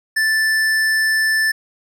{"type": "tone with hard clipping", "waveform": "sine", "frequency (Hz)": 1760, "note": "A6", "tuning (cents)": 0, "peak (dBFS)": -16, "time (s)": [0.16, 1.52], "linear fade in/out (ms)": 10, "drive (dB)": 13, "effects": []}